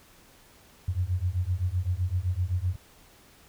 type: beating tone pair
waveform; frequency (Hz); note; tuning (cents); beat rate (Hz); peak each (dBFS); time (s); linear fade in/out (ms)
sine; 86.7 / 94.5; F2 / F#2; -12 / +37; 7.8; -28; 0.88-2.76; 5
effects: pink hiss -56 dBFS RMS until 3.48 s